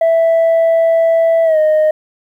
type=tone with pitch glide; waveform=sine; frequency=659.3 to 618.7 Hz; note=E5 to D#5; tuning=0 to -10 cents; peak=-6 dBFS; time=0.01-1.91 s; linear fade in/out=5 ms; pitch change=-110 cents; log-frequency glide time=1.44-1.58 s; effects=tanh soft clip ceiling -7 dBFS + 8-bit